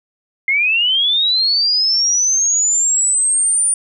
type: linear sweep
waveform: sine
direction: up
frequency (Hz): 2095 to 9397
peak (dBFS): -12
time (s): 0.48-3.74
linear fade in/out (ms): 2
effects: none